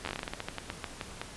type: slowing click train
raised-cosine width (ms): 0.3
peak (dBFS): -18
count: 18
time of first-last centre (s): 0.05-1.215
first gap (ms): 11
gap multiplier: 1.2
effects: pink hiss -46 dBFS RMS until 1.36 s + resampled to 24000 Hz